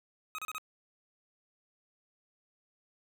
25% pulse tone bursts, 1263 Hz, D#6, 26 cents sharp, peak -33 dBFS, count 4, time 0.35-0.582 s, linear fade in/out 0 ms, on 34 ms, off 32 ms, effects none

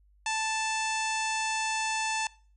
harmonic tone with a mistuned harmonic, 880 Hz, A5, in tune, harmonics 1 / 2 / 3 / 4 / 5 / 6 / 7 / 8 / 9 / 10, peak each -31 / -36 / -34 / -40 / -42 / -43 / -40 / -41 / -44 / -44 dBFS, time 0.26-2.27 s, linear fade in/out 2 ms, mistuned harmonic 8, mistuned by -43 cents, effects noise-tail reverb RT60 0.4 s tail -21 dB re dry + added 50 Hz sine -59 dBFS peak until 2.56 s

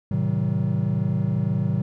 triangle chord, A diminished seventh, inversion none, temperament just, 110 / 132 / 158.4 / 190.08 Hz, A2 / C3 / Eb3 / Gb3, 0 / +16 / +31 / +47 cents, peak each -24 dBFS, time 0.11-1.82 s, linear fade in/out 5 ms, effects none

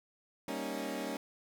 20% pulse chord, Eb dominant seventh, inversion first, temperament equal, 196 / 233.1 / 277.2 / 311.1 Hz, G3 / Bb3 / Db4 / Eb4, 0 / 0 / 0 / 0 cents, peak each -38 / -37 / -35 / -38 dBFS, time 0.48-1.17 s, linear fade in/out 2 ms, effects none

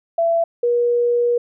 sine tone pair in turn, 670 / 479.5 Hz, E5 / A#4, +28 / +49 cents, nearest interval tritone, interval 579 cents, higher first, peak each -14 dBFS, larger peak neither, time 0.18-0.44 / 0.63-1.38 s, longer second, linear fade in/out 5 ms, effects none

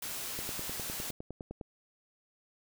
white noise, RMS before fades -39 dBFS, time 0.02-1.11 s, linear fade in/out 5 ms
click train, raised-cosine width 2 ms, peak -27 dBFS, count 13, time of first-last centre 0.39-1.612 s, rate 9.82 Hz
effects none

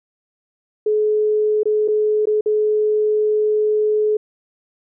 sine tone with dropouts, 426 Hz, G#4, 44 cents sharp, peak -14 dBFS, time 0.86-4.17 s, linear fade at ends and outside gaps 5 ms, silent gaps 1.633-1.655 / 1.878-1.883 / 2.256-2.27 / 2.41-2.459 s, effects none

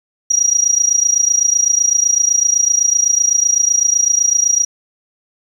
sine tone with amplitude modulation, 5740 Hz, F8, 47 cents sharp, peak -7 dBFS, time 0.3-4.65 s, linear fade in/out 10 ms, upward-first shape sine, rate 27.9 Hz, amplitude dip 85%, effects 7-bit

